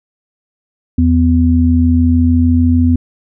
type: tone pair together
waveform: sine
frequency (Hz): 83.43 / 250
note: E2 / B3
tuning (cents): +21 / +21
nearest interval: octave + perfect fifth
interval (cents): 1900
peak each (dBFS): -10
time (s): 0.98-2.96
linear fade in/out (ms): 5
effects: none